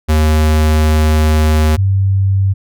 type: tone pair in turn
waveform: square / sine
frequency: 77.4 / 97.07 Hz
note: D#2 / G2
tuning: -9 / -16 cents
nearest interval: major third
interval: 393 cents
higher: second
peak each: -9 dBFS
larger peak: neither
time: 0.08-1.77 / 1.77-2.54 s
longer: first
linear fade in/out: 20 ms
effects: none